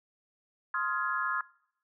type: chord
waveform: sine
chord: F minor seventh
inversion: second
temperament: just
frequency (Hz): 1047.7 / 1257.2 / 1396.9 / 1676.3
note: C6 / Eb6 / F6 / Ab6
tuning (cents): +2 / +18 / 0 / +16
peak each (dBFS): -34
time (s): 0.74-1.41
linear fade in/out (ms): 2
effects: noise-tail reverb RT60 0.7 s tail -22 dB re dry